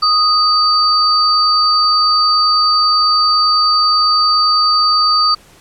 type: tone pair together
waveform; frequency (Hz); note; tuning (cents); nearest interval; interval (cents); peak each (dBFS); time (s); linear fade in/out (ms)
sine; 1244 / 4611; D#6 / D8; -1 / -33; octave + major seventh; 2268; -12; 0.02-5.35; 10
effects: pink hiss -45 dBFS RMS until 5.6 s + low-pass 12000 Hz 12 dB/octave